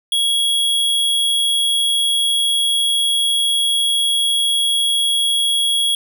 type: tone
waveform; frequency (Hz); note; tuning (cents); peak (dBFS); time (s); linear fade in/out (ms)
square; 3322; G#7; 0; -15; 0.12-5.95; 2
effects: none